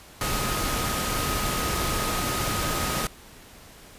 sine tone in noise, 1254 Hz, D#6, 13 cents sharp, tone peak -32 dBFS, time 0.21-3.07 s, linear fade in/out 2 ms, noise pink, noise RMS -27 dBFS, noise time 0.21-3.07 s, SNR -8 dB, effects pink hiss -48 dBFS RMS until 3.98 s + resampled to 32000 Hz

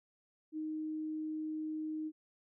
sine tone, 311.1 Hz, D#4, in tune, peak -36 dBFS, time 0.52-2.12 s, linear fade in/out 50 ms, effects none

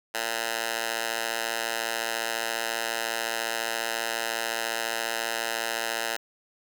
10% pulse tone with high-pass filter, 114.4 Hz, A#2, 32 cents flat, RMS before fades -30 dBFS, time 0.14-6.17 s, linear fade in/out 10 ms, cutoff 970 Hz, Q 0.75, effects none

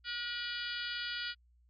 harmonic tone with a mistuned harmonic, 480 Hz, B4, 49 cents flat, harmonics 3 / 4 / 5 / 6 / 7 / 8 / 9 / 10, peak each -40 / -46 / -47 / -43 / -44 / -48 / -46 / -45 dBFS, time 0.04-1.35 s, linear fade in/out 50 ms, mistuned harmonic 6, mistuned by +36 cents, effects added 60 Hz sine -63 dBFS peak until 1.69 s + MP3 32 kbps

